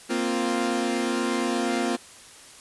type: chord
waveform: sawtooth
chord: Bb suspended second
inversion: none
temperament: equal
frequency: 233.1 / 261.6 / 349.2 Hz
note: Bb3 / C4 / F4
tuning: 0 / 0 / 0 cents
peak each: -24 dBFS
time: 0.09-1.97 s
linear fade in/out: 20 ms
effects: white hiss -47 dBFS RMS until 2.6 s + resampled to 24000 Hz